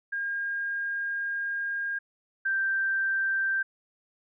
sine tone pair in turn, 1616 / 1570 Hz, G#6 / G6, -48 / +2 cents, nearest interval unison, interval 50 cents, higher first, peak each -28 / -24 dBFS, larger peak second, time 0.12-1.99 / 2.45-3.63 s, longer first, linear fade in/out 10 ms, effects none

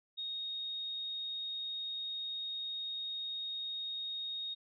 sine tone, 3729 Hz, A#7, in tune, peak -37 dBFS, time 0.17-4.55 s, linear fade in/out 20 ms, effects none

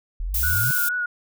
sine exponential sweep, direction up, 36.86 to 138.59 Hz, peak -24 dBFS, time 0.2-0.71 s, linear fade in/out 0 ms
violet noise, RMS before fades -24 dBFS, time 0.34-0.89 s, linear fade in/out 5 ms
sine tone with vibrato, 1453 Hz, F#6, 32 cents flat, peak -22 dBFS, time 0.43-1.06 s, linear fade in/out 5 ms, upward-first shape sine, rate 4.3 Hz, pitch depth 28 cents each way
effects none

